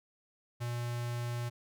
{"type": "tone with notch filter", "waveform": "square", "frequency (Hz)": 120, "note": "B2", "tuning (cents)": -49, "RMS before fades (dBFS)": -36, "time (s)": [0.6, 1.5], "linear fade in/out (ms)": 20, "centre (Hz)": 300, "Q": 1.6, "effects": []}